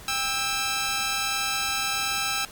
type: tone pair together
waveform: 10% pulse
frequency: 796 / 1312.9 Hz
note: G5 / E6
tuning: +26 / -7 cents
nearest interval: major sixth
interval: 867 cents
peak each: -21 / -18 dBFS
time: 0.08-2.45 s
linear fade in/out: 2 ms
effects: pink hiss -44 dBFS RMS until 2.51 s + MP3 96 kbps